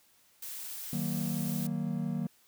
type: noise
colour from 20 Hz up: blue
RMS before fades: -41 dBFS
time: 0.42-1.67 s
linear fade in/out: 5 ms
type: chord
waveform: triangle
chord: D# minor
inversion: none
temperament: equal with one note detuned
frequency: 155.56 / 187.25 / 233.1 Hz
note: D#3 / F#3 / A#3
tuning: 0 / +21 / 0 cents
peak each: -33 dBFS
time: 0.93-2.27 s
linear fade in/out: 2 ms
effects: white hiss -65 dBFS RMS until 2.47 s